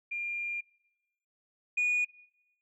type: tone pair in turn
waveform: sine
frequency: 2400 / 2455 Hz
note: D7 / D#7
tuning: +37 / -24 cents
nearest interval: unison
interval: 39 cents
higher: second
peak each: -32 / -23 dBFS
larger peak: second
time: 0.11-0.61 / 1.77-2.05 s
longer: first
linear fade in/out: 10 ms
effects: noise-tail reverb RT60 0.9 s tail -23 dB re dry + tanh soft clip ceiling -23 dBFS